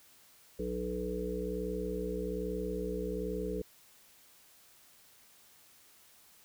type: harmonic tone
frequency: 61.2 Hz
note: B1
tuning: 15 cents flat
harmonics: 1 / 3 / 5 / 7 / 8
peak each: -41 / -40 / -42 / -37 / -40 dBFS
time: 0.59-3.62 s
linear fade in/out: 5 ms
effects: white hiss -61 dBFS RMS until 6.44 s